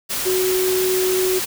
sine tone in noise, 371.5 Hz, F#4, 7 cents sharp, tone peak -17 dBFS, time 0.25-1.4 s, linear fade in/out 20 ms, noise white, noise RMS -24 dBFS, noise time 0.09-1.46 s, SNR +4 dB, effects none

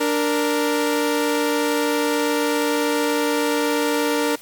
sawtooth tone pair together, 293.7 / 466.6 Hz, D4 / A#4, 0 / +2 cents, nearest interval minor sixth, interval 802 cents, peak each -17 dBFS, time 0-4.36 s, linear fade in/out 10 ms, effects white hiss -43 dBFS RMS until 4.41 s + MP3 96 kbps

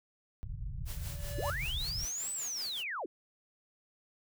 pink low-pass noise, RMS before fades -39 dBFS, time 0.43-2.05 s, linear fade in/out 0 ms, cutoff 150 Hz, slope 48 dB/octave
white noise with tremolo, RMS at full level -45 dBFS, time 0.85-2.84 s, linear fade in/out 50 ms, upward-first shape sine, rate 5.2 Hz, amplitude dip 60%
square tone with exponential growth, 577 Hz, D5, 31 cents flat, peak -34 dBFS, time 0.9-1.5 s, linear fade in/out 0 ms, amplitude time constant 130 ms
sine linear two-way sweep, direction up then down, 270.9 to 8080 to 270.9 Hz, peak -35 dBFS, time 1.38-3.06 s, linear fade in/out 5 ms, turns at 2.32 s
effects none

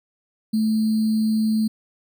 sine tone with sample-and-hold, 218.5 Hz, A3, 12 cents flat, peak -17 dBFS, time 0.53-1.68 s, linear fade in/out 10 ms, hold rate 4410 Hz, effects none

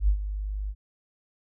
sine tone with ADSR envelope, 50.5 Hz, G#1, 48 cents flat, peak -16 dBFS, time 0-0.75 s, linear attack 81 ms, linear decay 85 ms, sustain -12 dB, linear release 56 ms, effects none

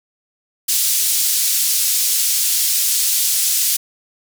white band-pass noise, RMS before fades -17 dBFS, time 0.68-3.77 s, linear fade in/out 10 ms, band 4400 to 14000 Hz, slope 12 dB/octave, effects none

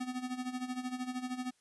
square tone with tremolo, 252.1 Hz, B3, 36 cents sharp, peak -34 dBFS, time 0-1.51 s, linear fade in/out 10 ms, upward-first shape sine, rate 13 Hz, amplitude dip 75%, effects white hiss -72 dBFS RMS until 1.6 s + resampled to 24000 Hz

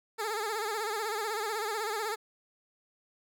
15% pulse tone with vibrato, 430.2 Hz, A4, 39 cents flat, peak -25 dBFS, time 0.18-2.16 s, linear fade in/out 20 ms, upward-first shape sine, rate 16 Hz, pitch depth 100 cents each way, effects none

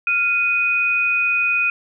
sine tone pair together, 1396.9 / 2489 Hz, F6 / D#7, 0 / 0 cents, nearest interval minor seventh, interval 1000 cents, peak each -24 / -16 dBFS, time 0.07-1.7 s, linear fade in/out 2 ms, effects none

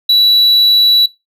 triangle tone, 3934 Hz, B7, 7 cents flat, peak -5 dBFS, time 0.09-1.06 s, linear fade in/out 5 ms, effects noise-tail reverb RT60 0.2 s tail -19 dB re dry

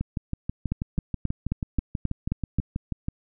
two click trains, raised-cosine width 5 ms, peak -12 / -15 dBFS, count 8 / 20, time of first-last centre 0.72-2.587 / 0.01-3.084 s, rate 3.75 / 6.18 Hz, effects none

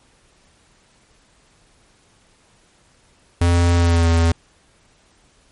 square tone with pitch glide, 86.3 to 83.46 Hz, F2 to E2, -20 to +22 cents, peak -13 dBFS, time 3.41-4.32 s, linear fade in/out 5 ms, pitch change -58 cents, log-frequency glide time 3.76-4.08 s, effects pink hiss -56 dBFS RMS until 5.51 s + MP3 48 kbps

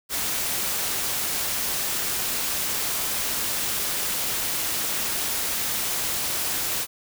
white noise with amplitude modulation, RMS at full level -25 dBFS, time 0.09-6.87 s, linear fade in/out 50 ms, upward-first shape sine, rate 269 Hz, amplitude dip 30%, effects none

